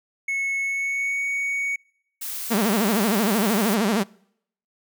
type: tone with pitch glide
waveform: triangle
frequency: 2196 to 2234 Hz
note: C#7 to C#7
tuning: -17 to +13 cents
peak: -21 dBFS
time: 0.28-1.76 s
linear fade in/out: 5 ms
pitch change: +30 cents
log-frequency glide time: 0.6-1.23 s
type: noise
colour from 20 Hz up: blue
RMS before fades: -31 dBFS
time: 2.21-3.75 s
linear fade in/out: 10 ms
type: tone with vibrato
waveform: sawtooth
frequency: 212.3 Hz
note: G#3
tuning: 38 cents sharp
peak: -15 dBFS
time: 2.5-4.04 s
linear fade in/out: 20 ms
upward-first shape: sine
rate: 13 Hz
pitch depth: 180 cents each way
effects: noise-tail reverb RT60 0.7 s tail -25 dB re dry